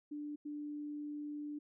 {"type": "tone bursts at uneven times", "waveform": "sine", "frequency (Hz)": 295.2, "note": "D4", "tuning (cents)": 9, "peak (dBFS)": -40, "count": 2, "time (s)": [[0.11, 0.36], [0.45, 1.59]], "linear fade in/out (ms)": 10, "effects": []}